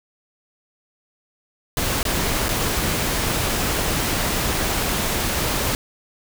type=noise with dropouts; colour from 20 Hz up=pink; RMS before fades=-22 dBFS; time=1.77-5.75 s; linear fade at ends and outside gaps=1 ms; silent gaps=2.03-2.052 / 2.484-2.49 s; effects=none